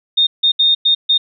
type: tone bursts at uneven times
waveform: sine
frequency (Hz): 3670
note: A#7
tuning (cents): -28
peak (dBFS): -9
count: 5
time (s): 0.17-0.27 / 0.43-0.52 / 0.59-0.75 / 0.85-0.95 / 1.09-1.18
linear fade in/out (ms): 10
effects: none